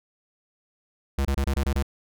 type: tone bursts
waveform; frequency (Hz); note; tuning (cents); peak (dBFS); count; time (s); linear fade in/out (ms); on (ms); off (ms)
square; 68.7; C#2; -15; -22; 7; 1.18-1.827; 5; 71; 25
effects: none